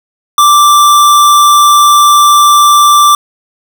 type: tone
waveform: square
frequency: 1174.7 Hz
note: D6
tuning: in tune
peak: -3 dBFS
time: 0.38-3.15 s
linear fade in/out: 2 ms
effects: none